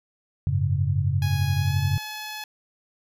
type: chord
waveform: sine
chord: F# suspended second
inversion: none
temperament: just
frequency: 92.5 / 104.06 / 138.75 Hz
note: F#2 / G#2 / C#3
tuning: 0 / +4 / +2 cents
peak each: -24 / -26 / -24 dBFS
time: 0.47-1.98 s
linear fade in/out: 0 ms
type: tone with pitch glide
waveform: 10% pulse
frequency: 830.6 to 854 Hz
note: G#5 to G#5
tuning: 0 to +48 cents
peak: -24 dBFS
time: 1.22-2.44 s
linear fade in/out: 2 ms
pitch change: +48 cents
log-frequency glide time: 1.58-1.78 s
effects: none